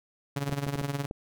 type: tone with tremolo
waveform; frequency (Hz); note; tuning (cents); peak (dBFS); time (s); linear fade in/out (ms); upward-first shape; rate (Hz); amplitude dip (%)
sawtooth; 140.9; C#3; +29; -22; 0.36-1.06; 5; triangle; 19; 85
type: clicks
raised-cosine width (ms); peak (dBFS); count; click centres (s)
2; -22; 6; 0.495 / 0.525 / 0.667 / 0.756 / 0.814 / 1.111
effects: none